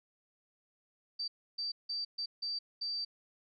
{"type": "tone bursts at uneven times", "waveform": "sine", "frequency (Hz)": 4651, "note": "D8", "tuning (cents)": -18, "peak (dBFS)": -34, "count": 6, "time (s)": [[1.19, 1.28], [1.58, 1.72], [1.89, 2.05], [2.18, 2.26], [2.42, 2.59], [2.81, 3.05]], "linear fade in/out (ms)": 10, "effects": []}